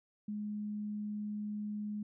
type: tone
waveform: sine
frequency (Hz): 209.3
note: G#3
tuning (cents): +14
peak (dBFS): -36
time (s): 0.28-2.03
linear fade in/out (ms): 5
effects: none